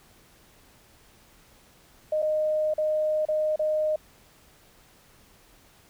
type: tone with dropouts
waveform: sine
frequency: 616 Hz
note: D#5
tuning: 17 cents flat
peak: -22 dBFS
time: 2.12-3.96 s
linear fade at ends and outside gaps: 5 ms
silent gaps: 2.221-2.225 / 2.739-2.78 / 3.253-3.285 / 3.56-3.593 s
effects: pink hiss -57 dBFS RMS until 5.89 s